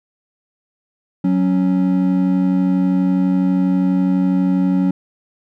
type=tone pair together; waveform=triangle; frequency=185 / 277.2 Hz; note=F#3 / C#4; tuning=0 / 0 cents; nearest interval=perfect fifth; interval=700 cents; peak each=-13 / -15 dBFS; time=1.24-4.91 s; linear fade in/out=5 ms; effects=none